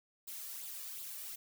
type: noise with flanger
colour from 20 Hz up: blue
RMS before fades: -45 dBFS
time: 0.27-1.36 s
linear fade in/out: 10 ms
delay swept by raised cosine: 0.24 to 1.74 ms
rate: 2.7 Hz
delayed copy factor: +0.55
effects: none